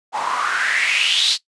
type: noise with band-pass filter sweep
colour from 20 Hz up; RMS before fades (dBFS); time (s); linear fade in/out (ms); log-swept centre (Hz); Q
white; -19; 0.12-1.38; 50; 820 to 4300; 5.5
effects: noise-tail reverb RT60 0.1 s tail -18 dB re dry + resampled to 22050 Hz